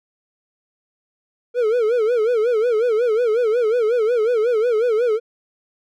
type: tone with vibrato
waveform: triangle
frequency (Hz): 459.6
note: A#4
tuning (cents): -25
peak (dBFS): -13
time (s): 1.54-5.2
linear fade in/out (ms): 50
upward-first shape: sine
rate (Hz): 5.5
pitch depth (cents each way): 140
effects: none